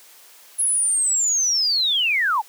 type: linear sweep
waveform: sine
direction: down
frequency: 10710 to 784 Hz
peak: -17 dBFS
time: 0.58-2.42 s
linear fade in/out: 20 ms
effects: white hiss -48 dBFS RMS until 2.48 s + high-pass 400 Hz 12 dB/octave